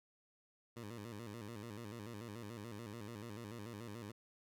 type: tone with vibrato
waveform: 15% pulse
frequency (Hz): 110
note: A2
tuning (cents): 0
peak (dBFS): -40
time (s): 0.76-4.12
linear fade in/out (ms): 10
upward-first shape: square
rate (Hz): 6.9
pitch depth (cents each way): 120
effects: none